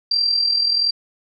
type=tone with amplitude modulation; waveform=sine; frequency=4716 Hz; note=D8; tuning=6 cents sharp; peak=-13 dBFS; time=0.11-0.91 s; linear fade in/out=5 ms; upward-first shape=sine; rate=41.1 Hz; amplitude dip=55%; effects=none